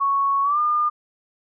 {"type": "tone with pitch glide", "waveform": "sine", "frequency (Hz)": [1108.7, 1209], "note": ["C#6", "D6"], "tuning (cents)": [0, 50], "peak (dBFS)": -17, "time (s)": [0, 0.9], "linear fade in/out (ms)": 20, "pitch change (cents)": 150, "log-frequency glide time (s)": [0.43, 0.59], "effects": []}